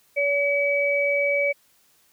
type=tone pair together; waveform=sine; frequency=569.3 / 2282 Hz; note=C#5 / C#7; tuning=+46 / +50 cents; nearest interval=2 octaves; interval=2404 cents; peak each=-22 dBFS; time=0.16-1.53 s; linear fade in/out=20 ms; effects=white hiss -61 dBFS RMS until 2.12 s